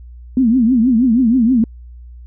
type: tone with vibrato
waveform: sine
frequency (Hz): 241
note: B3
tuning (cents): -42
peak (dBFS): -9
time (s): 0.37-1.64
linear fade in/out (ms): 2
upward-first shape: triangle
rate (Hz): 6.3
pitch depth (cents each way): 210
effects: added 60 Hz sine -33 dBFS peak until 2.26 s